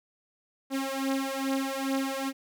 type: beating tone pair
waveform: sawtooth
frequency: 268.6 / 271 Hz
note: C4 / C#4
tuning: +46 / -39 cents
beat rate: 2.4 Hz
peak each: -27 / -27 dBFS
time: 0.7-2.33 s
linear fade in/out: 50 ms
effects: none